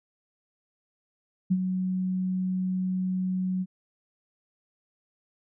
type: tone with ADSR envelope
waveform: sine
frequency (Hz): 185.3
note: F#3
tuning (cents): +3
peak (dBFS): -18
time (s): 1.5-3.66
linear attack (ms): 17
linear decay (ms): 51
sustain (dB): -7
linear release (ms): 45
effects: none